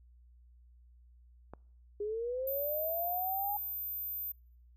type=click; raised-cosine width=1 ms; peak=-31 dBFS; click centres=1.536 s
type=linear sweep; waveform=sine; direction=up; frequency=406 to 830.6 Hz; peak=-33 dBFS; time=2-3.57 s; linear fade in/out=5 ms
type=tone; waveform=sine; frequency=13740 Hz; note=A9; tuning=42 cents flat; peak=-36 dBFS; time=2.47-4.32 s; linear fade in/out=5 ms
effects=noise-tail reverb RT60 0.7 s tail -26 dB re dry + added 60 Hz sine -57 dBFS peak until 4.76 s